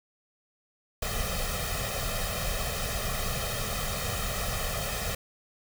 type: noise with comb filter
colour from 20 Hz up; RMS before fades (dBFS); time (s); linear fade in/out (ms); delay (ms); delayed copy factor
pink; -31; 1.02-5.15; 5; 1.6; +1
effects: none